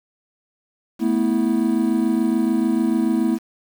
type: chord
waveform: triangle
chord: A suspended second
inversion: none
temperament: equal with one note detuned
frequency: 220 / 246.9 / 326 Hz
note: A3 / B3 / E4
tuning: 0 / 0 / -19 cents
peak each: -19 dBFS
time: 0.99-3.39 s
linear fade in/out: 50 ms
effects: 7-bit